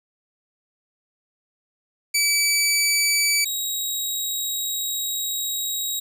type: tone pair in turn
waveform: 15% pulse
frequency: 2300 / 3814 Hz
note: D7 / A#7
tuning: -37 / +39 cents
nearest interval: major sixth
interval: 876 cents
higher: second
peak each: -11 / -17 dBFS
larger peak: first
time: 2.14-3.45 / 3.45-6 s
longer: second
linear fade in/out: 10 ms
effects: none